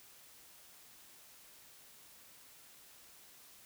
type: silence
effects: white hiss -59 dBFS RMS until 3.65 s